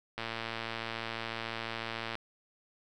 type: click train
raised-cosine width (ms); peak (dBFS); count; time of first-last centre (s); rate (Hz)
0.3; -20; 226; 0.18-2.154; 114
effects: none